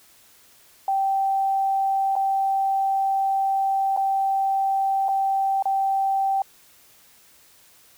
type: tone with dropouts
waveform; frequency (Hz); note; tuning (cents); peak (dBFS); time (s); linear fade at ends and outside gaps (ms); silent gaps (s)
sine; 779; G5; -11; -19; 0.88-6.42; 2; 2.155-2.163 / 3.965-3.973 / 5.084-5.088 / 5.625-5.655
effects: white hiss -54 dBFS RMS until 7.97 s